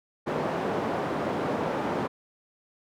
white band-pass noise, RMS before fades -29 dBFS, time 0.26-2.08 s, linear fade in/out 20 ms, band 160 to 690 Hz, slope 12 dB/octave, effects none

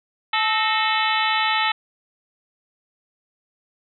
harmonic tone with a mistuned harmonic, 435.6 Hz, A4, 17 cents flat, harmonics 2 / 3 / 4 / 5 / 6 / 7 / 8 / 9, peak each -23 / -25 / -26 / -27 / -28 / -28 / -29 / -30 dBFS, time 0.33-1.72 s, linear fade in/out 5 ms, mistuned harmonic 4, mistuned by +91 cents, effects none

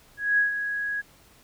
sine tone with ADSR envelope, 1661.2 Hz, G#6, in tune, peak -17 dBFS, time 0.17-1.02 s, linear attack 210 ms, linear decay 130 ms, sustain -9 dB, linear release 22 ms, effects pink hiss -56 dBFS RMS until 1.43 s

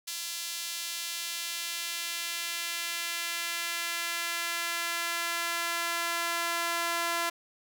sawtooth tone with high-pass filter sweep, 340 Hz, F4, 46 cents flat, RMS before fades -33 dBFS, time 0.07-7.3 s, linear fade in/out 10 ms, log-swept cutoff 4100 to 990 Hz, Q 0.96, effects none

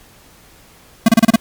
square tone bursts, 225.2 Hz, A3, 40 cents sharp, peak -6 dBFS, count 6, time 1.06-1.36 s, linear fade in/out 5 ms, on 25 ms, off 30 ms, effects pink hiss -46 dBFS RMS until 1.4 s + MP3 96 kbps

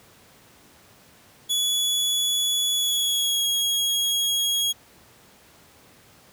sawtooth tone with pitch glide, 3403 to 3302 Hz, G#7 to G#7, +41 to -11 cents, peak -18 dBFS, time 1.49-4.73 s, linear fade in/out 20 ms, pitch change -52 cents, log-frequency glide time 2.74-3.47 s, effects pink hiss -53 dBFS RMS until 6.32 s + high-pass 80 Hz 12 dB/octave

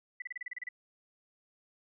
sine tone bursts, 1986 Hz, B6, 9 cents sharp, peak -36 dBFS, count 10, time 0.2-0.689 s, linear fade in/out 5 ms, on 21 ms, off 31 ms, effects none

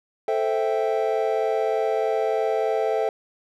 triangle chord, A minor seventh, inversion none, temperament equal, 440 / 523.3 / 659.3 / 784 Hz, A4 / C5 / E5 / G5, 0 / 0 / 0 / 0 cents, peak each -22 / -26 / -24 / -26 dBFS, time 0.28-3.09 s, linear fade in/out 2 ms, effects none

